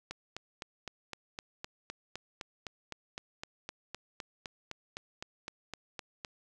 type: click train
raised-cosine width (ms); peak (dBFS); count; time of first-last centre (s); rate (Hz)
0.2; -22; 25; 0.11-6.248; 3.91
effects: none